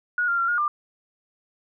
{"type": "tone with pitch steps", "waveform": "sine", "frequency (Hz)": [1451, 1392, 1372, 1428, 1194], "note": ["F#6", "F6", "F6", "F6", "D6"], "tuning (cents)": [-34, -6, -31, 38, 28], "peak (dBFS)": -20, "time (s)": [0.18, 0.68], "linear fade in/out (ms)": 2, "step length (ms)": 100, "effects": []}